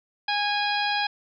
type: harmonic tone with a mistuned harmonic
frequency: 824 Hz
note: G#5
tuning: 14 cents flat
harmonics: 1 / 2 / 3 / 4 / 5 / 6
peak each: -26 / -29 / -31 / -32 / -33 / -34 dBFS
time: 0.28-1.07 s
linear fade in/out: 5 ms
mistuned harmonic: 5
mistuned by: -26 cents
effects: none